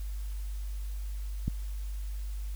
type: click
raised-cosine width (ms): 5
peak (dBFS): -17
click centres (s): 1.48
effects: added 50 Hz sine -33 dBFS peak until 2.55 s + white hiss -55 dBFS RMS until 2.55 s